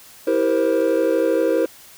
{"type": "chord", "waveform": "triangle", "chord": "C dominant seventh", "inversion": "first", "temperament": "just", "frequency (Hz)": [327, 392.4, 470.9, 523.3], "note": ["E4", "G4", "Bb4", "C5"], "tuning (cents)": [-14, 2, 18, 0], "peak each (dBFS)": [-19, -22, -18, -18], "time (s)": [0.27, 1.66], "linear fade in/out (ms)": 5, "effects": ["tanh soft clip ceiling -5 dBFS", "white hiss -45 dBFS RMS until 1.97 s"]}